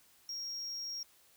triangle tone, 5588 Hz, F8, in tune, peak -37 dBFS, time 0.29-1.03 s, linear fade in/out 2 ms, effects white hiss -65 dBFS RMS until 1.36 s

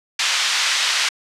white band-pass noise, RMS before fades -19 dBFS, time 0.19-1.09 s, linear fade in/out 5 ms, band 1400 to 4900 Hz, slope 12 dB/octave, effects low-pass 8000 Hz 12 dB/octave

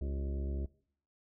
harmonic tone with a mistuned harmonic, 69.3 Hz, C#2, in tune, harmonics 1 / 2 / 3 / 4 / 5 / 6 / 7 / 8 / 9, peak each -34 / -47 / -46 / -50 / -47 / -51 / -62 / -57 / -55 dBFS, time 0.01-0.66 s, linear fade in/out 5 ms, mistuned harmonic 6, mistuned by -66 cents, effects noise-tail reverb RT60 0.6 s tail -21 dB re dry

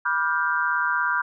sine chord, G dominant seventh, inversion first, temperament just, 980 / 1176 / 1411.2 / 1568 Hz, B5 / D6 / F6 / G6, -14 / +2 / +18 / 0 cents, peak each -27 / -28 / -25 / -25 dBFS, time 0.05-1.22 s, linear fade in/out 10 ms, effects none

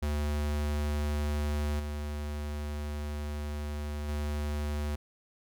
square tone with level steps, 74 Hz, D2, 14 cents sharp, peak -29 / -34 / -31 dBFS, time 0.02-4.96 s, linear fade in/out 10 ms, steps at 1.79 / 4.08 s, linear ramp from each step 10 ms, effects none

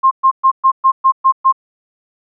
sine tone bursts, 1062 Hz, C6, 25 cents sharp, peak -6 dBFS, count 8, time 0.03-1.526 s, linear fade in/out 20 ms, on 82 ms, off 120 ms, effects none

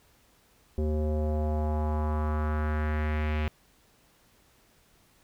square tone with low-pass filter sweep, 76.4 Hz, D#2, 31 cents flat, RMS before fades -28 dBFS, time 0.78-3.48 s, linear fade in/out 0 ms, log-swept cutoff 430 to 2600 Hz, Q 2.5, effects pink hiss -63 dBFS RMS until 5.23 s

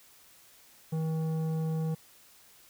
sine tone with tanh clipping, 159.7 Hz, D#3, 45 cents sharp, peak -30 dBFS, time 0.92-1.95 s, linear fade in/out 10 ms, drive 11 dB, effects white hiss -58 dBFS RMS until 2.69 s

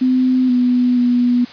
sine tone with pitch steps, 255.9 / 247.6 / 244.3 Hz, C4 / B3 / B3, -38 / +5 / -19 cents, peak -11 dBFS, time 0.01-1.45 s, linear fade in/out 10 ms, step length 480 ms, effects white hiss -37 dBFS RMS until 1.52 s + resampled to 11025 Hz

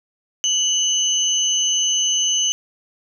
sine tone pair together, 2960 / 6209 Hz, F#7 / G8, 0 / -17 cents, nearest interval octave + minor second, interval 1283 cents, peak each -19 dBFS, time 0.44-2.52 s, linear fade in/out 0 ms, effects none

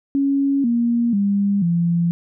sine tone with pitch steps, 277.2 / 235.8 / 200.6 / 170.64 Hz, C#4 / A#3 / G3 / F3, 0 / +20 / +40 / -40 cents, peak -15 dBFS, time 0.15-2.11 s, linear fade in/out 0 ms, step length 490 ms, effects none

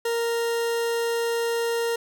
40% pulse tone, 465.3 Hz, A#4, 3 cents flat, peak -22 dBFS, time 0.05-1.96 s, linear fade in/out 5 ms, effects none

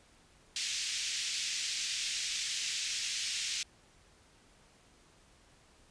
white band-pass noise, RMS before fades -36 dBFS, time 0.56-3.63 s, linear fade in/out 2 ms, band 2200 to 6700 Hz, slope 24 dB/octave, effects pink hiss -63 dBFS RMS until 5.9 s + resampled to 22050 Hz

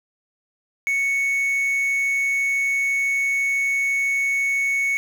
triangle tone with quantisation, 2217 Hz, C#7, in tune, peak -17 dBFS, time 0.87-4.97 s, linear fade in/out 0 ms, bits 7, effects none

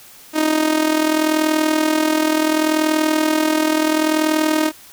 sawtooth tone with amplitude modulation, 311.1 Hz, D#4, in tune, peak -8 dBFS, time 0.33-4.72 s, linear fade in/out 50 ms, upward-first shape sine, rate 40.7 Hz, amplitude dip 65%, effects white hiss -43 dBFS RMS until 4.92 s

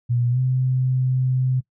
sine tone with pitch glide, 120.9 to 128.83 Hz, B2 to C3, -36 to -26 cents, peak -17 dBFS, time 0.09-1.61 s, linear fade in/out 20 ms, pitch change +110 cents, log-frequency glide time 0.3-0.39 s, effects noise-tail reverb RT60 0.1 s tail -21 dB re dry

